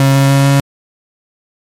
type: tone with pitch steps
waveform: 35% pulse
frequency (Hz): 136.4 / 137.27 / 138.14 / 139.02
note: C#3 / C#3 / C#3 / C#3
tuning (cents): -28 / -17 / -6 / +5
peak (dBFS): -5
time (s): 0-0.6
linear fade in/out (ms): 2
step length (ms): 150
effects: MP3 64 kbps